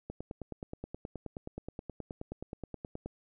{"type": "click train", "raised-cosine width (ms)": 2, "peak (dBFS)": -26, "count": 29, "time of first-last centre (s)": [0.1, 3.06], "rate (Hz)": 9.46, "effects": []}